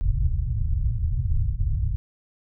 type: low-pass noise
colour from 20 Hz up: pink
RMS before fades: -23 dBFS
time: 0.01-1.96 s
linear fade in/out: 0 ms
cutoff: 130 Hz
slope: 48 dB/octave
effects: none